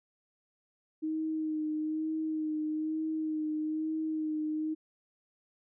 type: tone with vibrato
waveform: sine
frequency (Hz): 311.7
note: D#4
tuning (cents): +3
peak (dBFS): -30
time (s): 1.02-4.75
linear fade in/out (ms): 20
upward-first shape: sine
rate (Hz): 1.1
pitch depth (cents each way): 24
effects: none